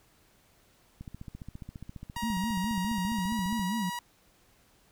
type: click train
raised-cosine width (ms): 5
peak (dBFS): -29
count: 39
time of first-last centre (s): 1.01-3.595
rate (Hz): 14.7
type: tone with pitch glide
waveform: sawtooth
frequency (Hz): 948 to 962.9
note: A#5 to B5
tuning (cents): +29 to -44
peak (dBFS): -30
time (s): 2.16-3.99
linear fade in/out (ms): 2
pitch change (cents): +27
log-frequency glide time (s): 3.12-3.37
type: tone with vibrato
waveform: sine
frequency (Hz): 202.7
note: G#3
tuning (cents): -42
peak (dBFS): -29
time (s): 2.22-3.9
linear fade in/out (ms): 10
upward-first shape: sine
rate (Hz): 4.7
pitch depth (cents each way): 220
effects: pink hiss -64 dBFS RMS until 4.91 s